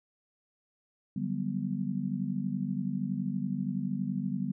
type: chord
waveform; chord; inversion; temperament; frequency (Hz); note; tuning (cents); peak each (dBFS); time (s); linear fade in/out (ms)
sine; G major seventh; second; just; 147 / 183.75 / 196 / 245; D3 / F#3 / G3 / B3; +2 / -12 / 0 / -14; -37 / -37 / -33 / -35; 1.16-4.52; 5
effects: none